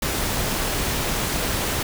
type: noise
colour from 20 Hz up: pink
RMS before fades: -24 dBFS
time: 0.02-1.83 s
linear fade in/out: 5 ms
effects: none